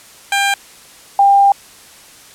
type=tone pair in turn; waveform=15% pulse / sine; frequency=797 / 797 Hz; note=G5 / G5; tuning=+28 / +28 cents; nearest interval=unison; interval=0 cents; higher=neither; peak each=-6 dBFS; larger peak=neither; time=0.32-0.54 / 1.19-1.52 s; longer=second; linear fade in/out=2 ms; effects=white hiss -41 dBFS RMS until 2.34 s + low-pass 11000 Hz 12 dB/octave